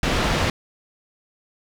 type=low-pass noise; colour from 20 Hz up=pink; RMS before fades=-21 dBFS; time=0.03-0.5 s; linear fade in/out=2 ms; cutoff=4300 Hz; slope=12 dB/octave; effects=none